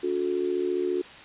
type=tone with amplitude modulation; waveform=sine; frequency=362.4 Hz; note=F#4; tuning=36 cents flat; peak=-20 dBFS; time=0.03-1.02 s; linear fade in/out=10 ms; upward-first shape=sine; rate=74.7 Hz; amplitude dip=85%; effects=white hiss -45 dBFS RMS until 1.24 s + resampled to 8000 Hz